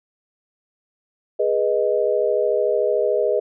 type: chord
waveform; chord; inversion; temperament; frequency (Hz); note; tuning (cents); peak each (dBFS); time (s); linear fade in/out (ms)
sine; G# minor; none; equal with one note detuned; 415.3 / 488.8 / 622.3; G#4 / B4 / D#5; 0 / -18 / 0; -21; 1.39-3.4; 10
effects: none